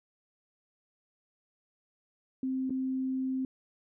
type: tone with dropouts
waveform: sine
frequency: 261.6 Hz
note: C4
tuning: in tune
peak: -29 dBFS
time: 2.43-3.45 s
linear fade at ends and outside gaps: 2 ms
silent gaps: 2.696-2.705 s
effects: none